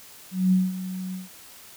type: tone with ADSR envelope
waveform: sine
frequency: 185.7 Hz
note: F#3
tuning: 7 cents sharp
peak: -15 dBFS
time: 0.31-1.29 s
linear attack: 210 ms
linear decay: 200 ms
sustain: -14 dB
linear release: 150 ms
effects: white hiss -47 dBFS RMS until 1.76 s